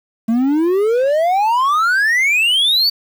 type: exponential sweep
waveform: triangle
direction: up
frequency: 220.2 to 4633 Hz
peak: -10 dBFS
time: 0.28-2.9 s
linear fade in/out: 10 ms
effects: 7-bit